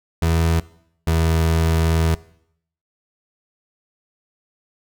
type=tone pair in turn; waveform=30% pulse; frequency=82.41 / 81.56 Hz; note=E2 / E2; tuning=0 / -18 cents; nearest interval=unison; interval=18 cents; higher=first; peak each=-13 dBFS; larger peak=neither; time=0.22-0.6 / 1.07-2.15 s; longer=second; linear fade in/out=5 ms; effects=noise-tail reverb RT60 0.7 s tail -20 dB re dry